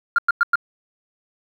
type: tone bursts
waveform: sine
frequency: 1400 Hz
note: F6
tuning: 4 cents sharp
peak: -11 dBFS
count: 4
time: 0.16-0.556 s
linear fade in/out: 2 ms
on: 24 ms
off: 100 ms
effects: tanh soft clip ceiling -8 dBFS + 8-bit